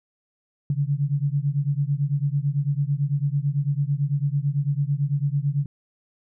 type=beating tone pair; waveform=sine; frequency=138.59 / 147.59 Hz; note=C#3 / D3; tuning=0 / +9 cents; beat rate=9 Hz; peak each=-23 / -24 dBFS; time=0.7-5.66 s; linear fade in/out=2 ms; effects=none